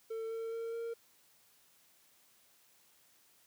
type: tone with pitch steps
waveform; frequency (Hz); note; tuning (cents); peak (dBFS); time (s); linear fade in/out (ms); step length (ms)
triangle; 448.9 / 453.3 / 457.8 / 462.3; A4 / A#4 / A#4 / A#4; +35 / -48 / -31 / -14; -35; 0.1-0.94; 10; 210
effects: white hiss -67 dBFS RMS until 3.46 s + high-pass 80 Hz 12 dB/octave